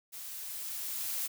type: noise with level ramp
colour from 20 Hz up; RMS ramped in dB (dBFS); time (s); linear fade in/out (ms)
blue; -44 to -34; 0.12-1.28; 20
effects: none